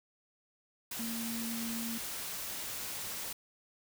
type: tone in noise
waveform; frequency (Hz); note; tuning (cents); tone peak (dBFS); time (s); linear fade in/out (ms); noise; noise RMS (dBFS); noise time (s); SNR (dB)
sine; 229.9; A#3; -24; -37; 0.99-1.98; 5; white; -40; 0.91-3.33; 0
effects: none